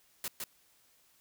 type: noise with echo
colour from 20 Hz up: white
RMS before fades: -37 dBFS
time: 0.24-0.28 s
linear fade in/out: 2 ms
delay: 160 ms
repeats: 1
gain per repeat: -2 dB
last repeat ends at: 0.44 s
effects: white hiss -67 dBFS RMS until 1.2 s